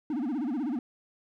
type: tone with vibrato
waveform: triangle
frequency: 270 Hz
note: C#4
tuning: 45 cents flat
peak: -26 dBFS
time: 0.1-0.79 s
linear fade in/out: 2 ms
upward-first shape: sine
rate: 16 Hz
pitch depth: 270 cents each way
effects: none